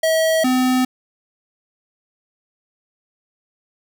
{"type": "tone pair in turn", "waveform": "square", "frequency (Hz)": [643, 255.2], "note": ["E5", "C4"], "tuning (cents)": [-43, -43], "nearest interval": "octave + major third", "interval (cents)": 1600, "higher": "first", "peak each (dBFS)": -15, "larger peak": "neither", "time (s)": [[0.03, 0.44], [0.44, 0.85]], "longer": "neither", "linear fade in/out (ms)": 5, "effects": []}